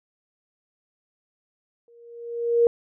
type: tone with exponential growth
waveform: sine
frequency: 470 Hz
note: A#4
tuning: 14 cents sharp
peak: -12 dBFS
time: 1.88-2.67 s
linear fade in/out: 1 ms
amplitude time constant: 170 ms
effects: none